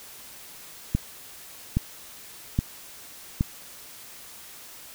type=click train; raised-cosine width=5 ms; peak=-9 dBFS; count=4; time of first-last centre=0.95-3.409 s; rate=1.22 Hz; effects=white hiss -45 dBFS RMS until 4.94 s